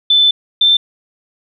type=tone pair in turn; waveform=sine; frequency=3520 / 3557 Hz; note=A7 / A7; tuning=0 / +18 cents; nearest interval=unison; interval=18 cents; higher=second; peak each=-7 dBFS; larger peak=neither; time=0.1-0.31 / 0.61-0.77 s; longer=first; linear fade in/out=5 ms; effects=none